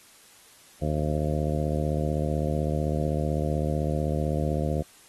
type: harmonic tone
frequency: 75.8 Hz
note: D#2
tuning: 45 cents flat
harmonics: 1 / 2 / 3 / 4 / 5 / 6 / 7 / 8 / 9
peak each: -29 / -28 / -33 / -35 / -36 / -38 / -33 / -39 / -37 dBFS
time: 0.81-4.83 s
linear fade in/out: 20 ms
effects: white hiss -54 dBFS RMS until 5.08 s + AAC 32 kbps